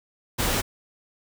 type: noise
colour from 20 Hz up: pink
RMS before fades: -24 dBFS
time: 0.38-0.62 s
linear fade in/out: 20 ms
effects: none